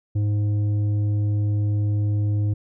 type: tone with tanh clipping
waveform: sine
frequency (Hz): 103.83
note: G#2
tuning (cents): 0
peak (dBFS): -20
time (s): 0.15-2.54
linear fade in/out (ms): 10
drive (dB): 7
effects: none